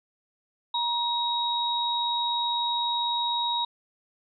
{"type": "tone pair together", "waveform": "sine", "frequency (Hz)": [949, 3796], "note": ["A#5", "A#7"], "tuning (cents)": [31, 31], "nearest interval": "2 octaves", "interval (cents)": 2400, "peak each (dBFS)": [-27, -27], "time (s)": [0.74, 3.65], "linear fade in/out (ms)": 5, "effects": []}